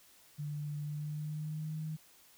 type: tone with pitch glide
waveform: sine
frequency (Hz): 147.8 to 156.5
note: D3 to D#3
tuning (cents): +11 to +10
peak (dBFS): -36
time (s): 0.38-1.97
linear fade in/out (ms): 20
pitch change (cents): +99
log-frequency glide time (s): 0.81-1.78
effects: white hiss -62 dBFS RMS until 2.37 s